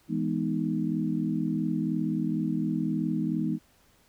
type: chord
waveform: sine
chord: E major seventh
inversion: none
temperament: equal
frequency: 164.81 / 207.7 / 246.9 / 311.1 Hz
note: E3 / G#3 / B3 / D#4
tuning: 0 / 0 / 0 / 0 cents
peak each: -31 dBFS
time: 0.08-3.59 s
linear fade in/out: 50 ms
effects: pink hiss -63 dBFS RMS until 4.08 s